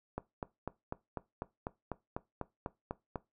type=click train; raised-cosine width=1 ms; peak=-22 dBFS; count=13; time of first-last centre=0.18-3.158 s; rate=4.03 Hz; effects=noise-tail reverb RT60 0.2 s tail -19 dB re dry